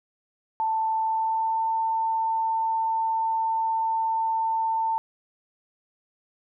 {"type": "tone with pitch glide", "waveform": "sine", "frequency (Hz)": [886, 895.8], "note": ["A5", "A5"], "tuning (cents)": [12, 31], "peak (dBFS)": -22, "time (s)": [0.6, 4.98], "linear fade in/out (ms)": 0, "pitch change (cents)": 19, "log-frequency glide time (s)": [1, 1.66], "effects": []}